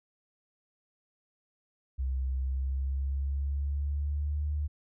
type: tone with pitch glide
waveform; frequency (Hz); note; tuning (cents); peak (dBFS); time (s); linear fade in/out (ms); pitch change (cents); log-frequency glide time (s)
sine; 65.41 to 74.27; C2 to D2; 0 to +20; -28; 1.98-4.68; 20; +220; 2.38-4.45
effects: none